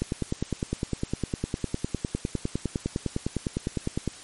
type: click train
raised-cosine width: 3 ms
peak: -13 dBFS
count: 41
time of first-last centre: 0.02-4.077 s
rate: 9.86 Hz
effects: white hiss -45 dBFS RMS until 4.23 s + MP3 48 kbps